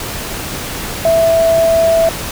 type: tone in noise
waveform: sine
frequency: 659.3 Hz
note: E5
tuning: in tune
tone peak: -8 dBFS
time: 1.05-2.09 s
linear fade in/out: 2 ms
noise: pink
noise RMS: -23 dBFS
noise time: 0-2.31 s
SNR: +12 dB
effects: none